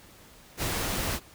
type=noise; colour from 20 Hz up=pink; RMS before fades=-30 dBFS; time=0.57-1.2 s; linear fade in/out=50 ms; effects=pink hiss -53 dBFS RMS until 1.34 s